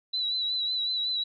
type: tone with vibrato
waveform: sine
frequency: 3954 Hz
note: B7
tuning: 1 cent sharp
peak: -26 dBFS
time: 0.13-1.24 s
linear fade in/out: 10 ms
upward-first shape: triangle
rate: 5.4 Hz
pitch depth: 51 cents each way
effects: none